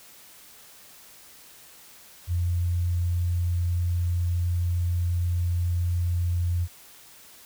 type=tone; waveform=sine; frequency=87.31 Hz; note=F2; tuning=in tune; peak=-22 dBFS; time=2.27-6.68 s; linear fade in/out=50 ms; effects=white hiss -50 dBFS RMS until 7.45 s

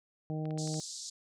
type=harmonic tone; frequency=155.56 Hz; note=D#3; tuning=in tune; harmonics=1 / 2 / 3 / 4 / 5; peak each=-34 / -40 / -44 / -46 / -48 dBFS; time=0.3-0.8 s; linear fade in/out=0 ms
type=clicks; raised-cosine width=0.3 ms; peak=-35 dBFS; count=5; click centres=0.455 / 0.508 / 0.576 / 0.675 / 0.742 s
type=band-pass noise; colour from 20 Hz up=white; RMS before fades=-43 dBFS; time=0.58-1.1 s; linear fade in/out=5 ms; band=4000 to 8000 Hz; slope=48 dB/octave
effects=none

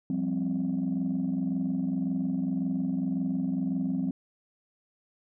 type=chord; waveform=sine; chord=F suspended second; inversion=none; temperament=just; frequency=174.61 / 196.44 / 261.9 Hz; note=F3 / G3 / C4; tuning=0 / +4 / +2 cents; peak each=-31 / -30 / -28 dBFS; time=0.1-4.11 s; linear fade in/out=2 ms; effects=tanh soft clip ceiling -21 dBFS

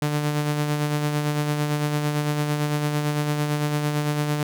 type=tone with tremolo; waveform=sawtooth; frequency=148.5 Hz; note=D3; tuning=20 cents sharp; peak=-16 dBFS; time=0.02-4.43 s; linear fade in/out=2 ms; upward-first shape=sine; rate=8.9 Hz; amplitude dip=40%; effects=none

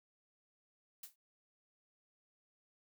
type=noise with exponential decay; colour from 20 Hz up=blue; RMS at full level=-44 dBFS; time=1.03-1.16 s; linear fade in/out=5 ms; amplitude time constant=27 ms; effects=none

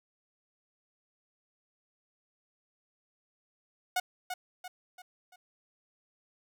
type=tone with echo; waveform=sawtooth; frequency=730 Hz; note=F#5; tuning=24 cents flat; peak=-23 dBFS; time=3.96-4 s; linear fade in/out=5 ms; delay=340 ms; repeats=4; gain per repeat=-7 dB; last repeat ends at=5.36 s; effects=none

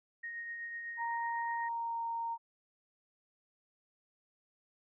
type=tone with tremolo; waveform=sine; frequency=1864.7 Hz; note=A#6; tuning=in tune; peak=-38 dBFS; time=0.23-1.69 s; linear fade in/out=10 ms; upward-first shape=triangle; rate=8 Hz; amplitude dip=35%
type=tone with pitch glide; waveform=sine; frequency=932.3 to 924.3 Hz; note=A#5 to A#5; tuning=0 to -15 cents; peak=-34 dBFS; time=0.97-2.38 s; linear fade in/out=50 ms; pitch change=-15 cents; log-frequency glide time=1.57-2.03 s
effects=none

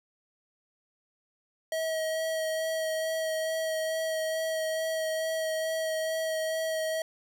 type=tone with vibrato; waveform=square; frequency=639 Hz; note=D#5; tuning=46 cents sharp; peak=-29 dBFS; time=1.72-7.02 s; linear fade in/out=2 ms; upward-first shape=sine; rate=2.3 Hz; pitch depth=13 cents each way; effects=none

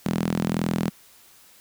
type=tone with high-pass filter; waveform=sawtooth; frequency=41.54 Hz; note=E1; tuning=14 cents sharp; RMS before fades=-25 dBFS; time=0.05-0.9 s; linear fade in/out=10 ms; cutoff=190 Hz; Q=3.5; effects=white hiss -53 dBFS RMS until 1.6 s

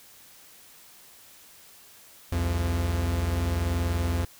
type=tone pair together; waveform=45% pulse; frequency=65.1 / 85.83 Hz; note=C2 / F2; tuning=-8 / -30 cents; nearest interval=perfect fourth; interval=478 cents; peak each=-31 / -25 dBFS; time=2.32-4.25 s; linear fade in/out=5 ms; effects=white hiss -52 dBFS RMS until 4.39 s

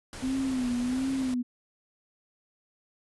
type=noise; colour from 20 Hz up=pink; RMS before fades=-41 dBFS; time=0.13-1.34 s; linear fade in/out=0 ms
type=tone with vibrato; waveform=sine; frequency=255.1 Hz; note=C4; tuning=44 cents flat; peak=-26 dBFS; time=0.22-1.43 s; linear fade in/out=20 ms; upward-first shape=sine; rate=1.4 Hz; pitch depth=86 cents each way
effects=resampled to 24000 Hz

